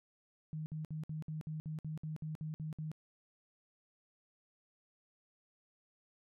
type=tone bursts; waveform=sine; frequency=155.56 Hz; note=D#3; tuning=in tune; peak=-38 dBFS; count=13; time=0.53-2.916 s; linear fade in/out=0 ms; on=130 ms; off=58 ms; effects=none